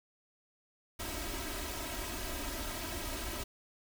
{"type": "noise with comb filter", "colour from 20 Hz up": "pink", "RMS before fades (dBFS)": -39, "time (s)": [0.99, 3.44], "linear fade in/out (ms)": 10, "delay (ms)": 3.1, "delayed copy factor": 0.85, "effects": []}